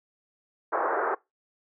pink band-pass noise, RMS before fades -27 dBFS, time 0.72-1.15 s, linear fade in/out 10 ms, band 370 to 1600 Hz, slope 48 dB/octave, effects noise-tail reverb RT60 0.2 s tail -22 dB re dry

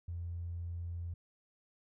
triangle tone with tanh clipping, 85.7 Hz, F2, 32 cents flat, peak -37 dBFS, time 0.08-1.14 s, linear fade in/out 5 ms, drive 2 dB, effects none

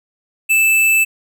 square tone, 2636 Hz, E7, 1 cent flat, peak -11 dBFS, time 0.49-1.05 s, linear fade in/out 20 ms, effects none

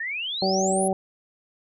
sine exponential sweep, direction up, 1760 to 10990 Hz, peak -27 dBFS, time 0-0.88 s, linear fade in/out 5 ms
harmonic tone, 190.7 Hz, G3, 47 cents flat, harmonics 1 / 2 / 3 / 4, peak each -26 / -26 / -26 / -26 dBFS, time 0.42-0.93 s, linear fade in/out 2 ms
effects none

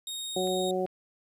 sawtooth tone, 3729 Hz, A#7, in tune, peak -31 dBFS, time 0.07-0.71 s, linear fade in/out 2 ms
harmonic tone, 185 Hz, F#3, in tune, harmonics 1 / 2 / 3 / 4, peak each -35 / -29 / -32 / -34 dBFS, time 0.36-0.86 s, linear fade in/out 5 ms
clicks, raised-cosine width 0.3 ms, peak -35 dBFS, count 2, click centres 0.473 / 0.864 s
effects resampled to 32000 Hz + 10-bit

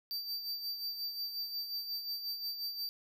square tone with tremolo, 4651 Hz, D8, 18 cents flat, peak -35 dBFS, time 0.11-2.89 s, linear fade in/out 0 ms, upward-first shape sine, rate 5.6 Hz, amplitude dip 55%, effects none

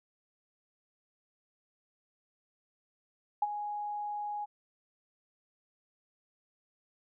sine tone with ADSR envelope, 830.6 Hz, G#5, in tune, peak -23 dBFS, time 3.42-4.46 s, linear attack 5 ms, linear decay 33 ms, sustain -11 dB, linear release 23 ms, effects none

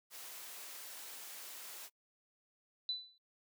white noise, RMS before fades -49 dBFS, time 0.1-1.9 s, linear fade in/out 50 ms
sine tone with exponential decay, 3988 Hz, B7, 16 cents sharp, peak -32 dBFS, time 2.89-3.18 s, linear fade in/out 1 ms, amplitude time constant 63 ms
effects noise-tail reverb RT60 0.1 s tail -24 dB re dry + high-pass 400 Hz 12 dB/octave

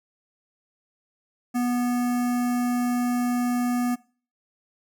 square tone with notch filter, 244.6 Hz, B3, 16 cents flat, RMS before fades -24 dBFS, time 1.54-3.96 s, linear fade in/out 20 ms, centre 3600 Hz, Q 0.81, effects noise-tail reverb RT60 0.4 s tail -22 dB re dry

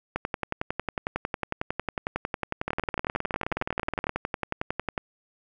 two click trains, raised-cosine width 0.5 ms, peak -13 / -12 dBFS, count 28 / 54, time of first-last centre 2.68-4.094 / 0.16-4.978 s, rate 19.1 / 11 Hz, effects none

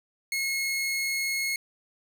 sawtooth tone, 2169 Hz, C#7, 38 cents flat, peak -23 dBFS, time 0.32-1.56 s, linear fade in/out 2 ms, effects none

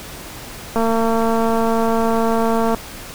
click train, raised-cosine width 1 ms, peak -6 dBFS, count 452, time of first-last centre 0.76-2.747 s, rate 227 Hz, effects pink hiss -34 dBFS RMS until 3.14 s

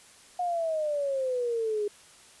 sine exponential sweep, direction down, 724 to 408.5 Hz, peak -26 dBFS, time 0.39-1.88 s, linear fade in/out 5 ms, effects white hiss -54 dBFS RMS until 2.4 s + resampled to 24000 Hz

